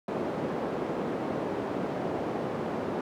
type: band-pass noise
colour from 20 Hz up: white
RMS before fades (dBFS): -32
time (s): 0.08-3.01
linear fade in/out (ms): 2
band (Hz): 180 to 510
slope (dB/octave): 12
effects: none